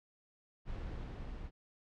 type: noise with level ramp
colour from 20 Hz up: brown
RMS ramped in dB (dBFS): -41 to -45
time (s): 0.65-1.51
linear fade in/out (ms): 50
effects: low-pass 4000 Hz 12 dB/octave